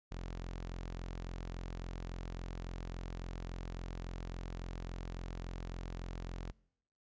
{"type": "tone", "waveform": "sawtooth", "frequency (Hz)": 43.59, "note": "F1", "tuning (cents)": -3, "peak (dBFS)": -37, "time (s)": [0.11, 6.52], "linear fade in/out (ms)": 10, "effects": ["noise-tail reverb RT60 0.8 s tail -25 dB re dry", "resampled to 16000 Hz"]}